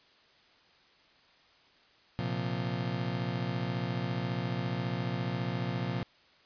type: chord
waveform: 35% pulse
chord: Bb suspended second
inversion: none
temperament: just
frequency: 116.54 / 131.11 / 174.81 Hz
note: Bb2 / C3 / F3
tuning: 0 / +4 / +2 cents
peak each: -34 dBFS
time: 2.19-6.03 s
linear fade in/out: 0 ms
effects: white hiss -62 dBFS RMS until 6.45 s + resampled to 11025 Hz